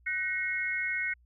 sine tone cluster, 1499 / 1887 / 2170 Hz, F#6 / A#6 / C#7, +22 / +21 / -37 cents, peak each -36 / -34 / -31 dBFS, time 0.06-1.14 s, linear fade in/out 10 ms, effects added 60 Hz sine -59 dBFS peak until 1.25 s

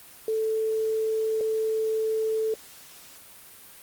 sine tone pair in turn, 440 / 440 Hz, A4 / A4, 0 / 0 cents, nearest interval unison, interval 0 cents, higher neither, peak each -23 dBFS, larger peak neither, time 0.28-1.41 / 1.41-2.54 s, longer neither, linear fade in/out 2 ms, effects white hiss -48 dBFS RMS until 3.82 s + Opus 32 kbps

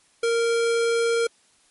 square tone, 464.1 Hz, A#4, 8 cents flat, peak -20 dBFS, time 0.23-1.27 s, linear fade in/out 5 ms, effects white hiss -60 dBFS RMS until 1.7 s + MP3 48 kbps

